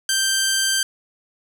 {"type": "tone", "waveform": "10% pulse", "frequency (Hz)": 1568, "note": "G6", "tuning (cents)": 0, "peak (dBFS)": -9, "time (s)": [0.09, 0.83], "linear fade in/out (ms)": 2, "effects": []}